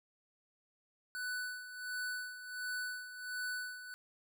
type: tone with tremolo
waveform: square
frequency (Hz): 1492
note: F#6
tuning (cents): +14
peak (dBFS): -37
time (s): 1.15-3.94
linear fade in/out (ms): 0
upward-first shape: sine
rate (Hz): 1.4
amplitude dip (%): 70
effects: none